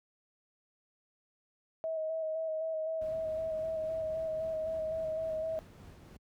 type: tone with vibrato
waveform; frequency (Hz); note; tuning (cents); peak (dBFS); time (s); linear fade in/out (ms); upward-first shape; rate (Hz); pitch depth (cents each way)
sine; 638; D#5; +43; -32; 1.84-5.59; 0; square; 3.9; 20
type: noise with tremolo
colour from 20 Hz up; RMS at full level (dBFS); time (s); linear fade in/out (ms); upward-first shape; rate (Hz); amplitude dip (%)
brown; -47; 3.01-6.17; 5; sine; 3.6; 25
effects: high-pass 60 Hz 12 dB/octave